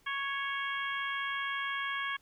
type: harmonic tone with a mistuned harmonic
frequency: 554.4 Hz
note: C#5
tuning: in tune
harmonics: 2 / 3 / 4 / 5 / 6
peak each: -37 / -36 / -39 / -45 / -42 dBFS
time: 0.06-2.17 s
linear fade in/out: 10 ms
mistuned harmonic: 6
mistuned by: -37 cents
effects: pink hiss -67 dBFS RMS until 2.21 s